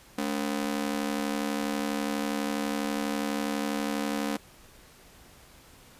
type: ring-modulated tone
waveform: sawtooth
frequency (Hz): 251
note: B3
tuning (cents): +28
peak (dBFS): -21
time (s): 0.18-4.37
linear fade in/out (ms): 5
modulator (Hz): 36.1
effects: pink hiss -54 dBFS RMS until 5.99 s + resampled to 32000 Hz